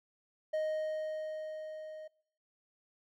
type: tone with level ramp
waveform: triangle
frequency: 622.3 Hz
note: D#5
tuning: in tune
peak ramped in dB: -28 to -42 dBFS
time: 0.53-2.08 s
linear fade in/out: 10 ms
effects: noise-tail reverb RT60 0.7 s tail -25 dB re dry